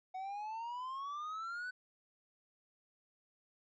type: exponential sweep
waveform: triangle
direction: up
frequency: 740 to 1514 Hz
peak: -38 dBFS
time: 0.14-1.71 s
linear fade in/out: 10 ms
effects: resampled to 16000 Hz

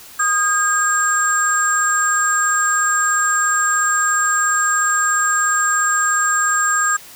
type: tone cluster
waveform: sine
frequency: 1237 / 1614 / 7500 Hz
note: D#6 / G#6 / A#8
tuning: -10 / -50 / +10 cents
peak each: -18 dBFS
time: 0.19-6.97 s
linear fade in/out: 10 ms
effects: tanh soft clip ceiling -4 dBFS + white hiss -40 dBFS RMS until 7.15 s

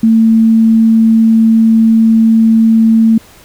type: tone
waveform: sine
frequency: 224.3 Hz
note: A3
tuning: 34 cents sharp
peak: -4 dBFS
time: 0.03-3.18 s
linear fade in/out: 5 ms
effects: pink hiss -40 dBFS RMS until 3.44 s

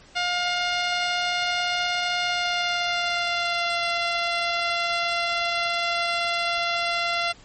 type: tone with pitch glide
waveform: 10% pulse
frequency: 710 to 687.4 Hz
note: F5 to F5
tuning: +28 to -28 cents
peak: -14 dBFS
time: 0.15-7.33 s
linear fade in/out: 20 ms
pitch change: -56 cents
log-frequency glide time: 2.23-3.84 s
effects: pink hiss -51 dBFS RMS until 7.44 s + MP3 32 kbps

